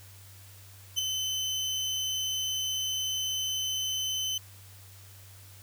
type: tone with ADSR envelope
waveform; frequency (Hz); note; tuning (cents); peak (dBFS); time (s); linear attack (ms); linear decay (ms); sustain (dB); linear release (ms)
30% pulse; 3047; G7; -50; -20; 0.96-4.38; 27; 7; -6; 4
effects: added 97 Hz sine -50 dBFS peak until 5.62 s + white hiss -54 dBFS RMS until 5.62 s